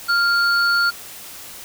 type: tone pair together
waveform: sine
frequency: 1396.9 / 4435 Hz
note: F6 / C#8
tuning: 0 / 0 cents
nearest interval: octave + minor sixth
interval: 2000 cents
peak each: -15 / -22 dBFS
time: 0.08-0.91 s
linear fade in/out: 20 ms
effects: white hiss -37 dBFS RMS until 1.64 s